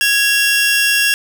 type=tone pair together; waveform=sawtooth; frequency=1661.2 / 2745 Hz; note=G#6 / F7; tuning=0 / -31 cents; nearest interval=major sixth; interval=869 cents; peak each=-11 dBFS; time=0.01-1.14 s; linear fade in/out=0 ms; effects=none

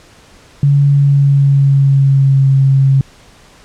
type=tone with pitch glide; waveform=sine; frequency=141.6 to 135.6 Hz; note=C#3 to C#3; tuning=+37 to -38 cents; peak=-6 dBFS; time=0.63-3.01 s; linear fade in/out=2 ms; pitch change=-75 cents; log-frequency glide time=0.88-2.47 s; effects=pink hiss -43 dBFS RMS until 3.64 s + low-pass 8000 Hz 12 dB/octave

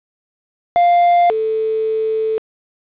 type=tone pair in turn; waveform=triangle / sine; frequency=698.5 / 440 Hz; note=F5 / A4; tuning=0 / 0 cents; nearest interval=minor sixth; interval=800 cents; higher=first; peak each=-7 / -15 dBFS; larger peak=first; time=0.76-1.3 / 1.3-2.38 s; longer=second; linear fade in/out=0 ms; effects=resampled to 8000 Hz + 7-bit

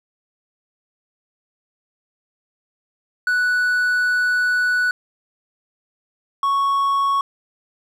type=tone pair in turn; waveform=triangle; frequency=1480 / 1108.7 Hz; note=F#6 / C#6; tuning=0 / 0 cents; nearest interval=perfect fourth; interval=500 cents; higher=first; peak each=-14 dBFS; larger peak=neither; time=3.27-4.91 / 6.43-7.21 s; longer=first; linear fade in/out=2 ms; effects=none

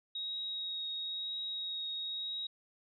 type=tone with vibrato; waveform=sine; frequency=3781 Hz; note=A#7; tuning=24 cents sharp; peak=-36 dBFS; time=0.15-2.47 s; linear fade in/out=5 ms; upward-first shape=triangle; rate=1 Hz; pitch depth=13 cents each way; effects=none

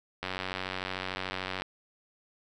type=click train; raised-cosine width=0.3 ms; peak=-17 dBFS; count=131; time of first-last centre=0.23-1.62 s; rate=93.5 Hz; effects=none

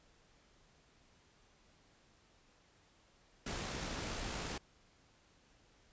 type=noise with amplitude modulation; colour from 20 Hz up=pink; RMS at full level=-40 dBFS; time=3.46-4.58 s; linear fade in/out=5 ms; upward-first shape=sine; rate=62.7 Hz; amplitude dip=25%; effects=pink hiss -68 dBFS RMS until 5.92 s + resampled to 16000 Hz

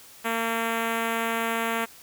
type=tone with notch filter; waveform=5% pulse; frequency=228.2 Hz; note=A#3; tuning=37 cents flat; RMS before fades=-27 dBFS; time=0.24-1.86 s; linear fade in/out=20 ms; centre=5400 Hz; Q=0.65; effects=white hiss -49 dBFS RMS until 2.02 s

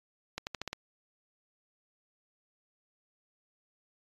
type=accelerating click train; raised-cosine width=0.2 ms; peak=-18 dBFS; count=6; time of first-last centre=0.38-0.73 s; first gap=89 ms; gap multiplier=0.88; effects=AAC 32 kbps

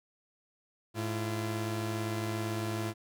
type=tone pair together; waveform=sawtooth; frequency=107.43 / 340 Hz; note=A2 / F4; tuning=-41 / -46 cents; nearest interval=octave + minor sixth; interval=1995 cents; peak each=-30 / -32 dBFS; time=0.94-2.94 s; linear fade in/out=50 ms; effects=none

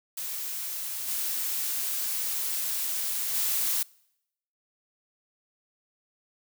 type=noise with level steps; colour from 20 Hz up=blue; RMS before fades=-34 / -30 / -27 dBFS; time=0.17-3.83 s; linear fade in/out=5 ms; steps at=1.07 / 3.33 s; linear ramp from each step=20 ms; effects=noise-tail reverb RT60 0.8 s tail -25 dB re dry

